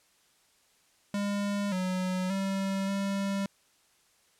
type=tone with pitch steps; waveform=square; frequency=202.4 / 184.5 / 194.3 / 197.2 Hz; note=G#3 / F#3 / G3 / G3; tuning=-44 / -5 / -15 / +11 cents; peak=-29 dBFS; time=1.14-3.46 s; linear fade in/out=2 ms; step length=580 ms; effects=white hiss -66 dBFS RMS until 4.39 s + low-pass 10000 Hz 12 dB/octave